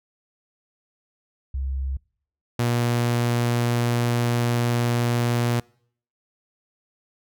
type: tone pair in turn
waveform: sine / sawtooth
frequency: 66.9 / 119.58 Hz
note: C2 / A#2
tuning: +39 / +45 cents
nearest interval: minor seventh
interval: 1006 cents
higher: second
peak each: -24 / -16 dBFS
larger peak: second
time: 1.54-1.97 / 2.59-5.6 s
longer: second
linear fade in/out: 5 ms
effects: noise-tail reverb RT60 0.6 s tail -26 dB re dry